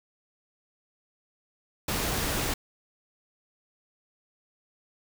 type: noise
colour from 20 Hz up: pink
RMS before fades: -29 dBFS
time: 1.88-2.54 s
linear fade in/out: 5 ms
effects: none